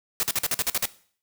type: noise bursts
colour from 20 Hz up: white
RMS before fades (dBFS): -24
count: 9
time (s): 0.2-0.855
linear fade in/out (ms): 0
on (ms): 31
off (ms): 47
effects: noise-tail reverb RT60 0.5 s tail -18 dB re dry